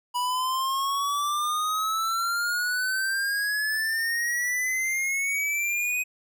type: exponential sweep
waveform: square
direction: up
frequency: 977 to 2514 Hz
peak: -25 dBFS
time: 0.14-6.04 s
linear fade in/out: 20 ms
effects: none